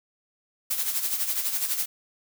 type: noise with tremolo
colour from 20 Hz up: blue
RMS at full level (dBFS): -25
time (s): 0.7-1.86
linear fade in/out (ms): 10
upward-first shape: sine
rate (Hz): 12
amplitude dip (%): 60
effects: none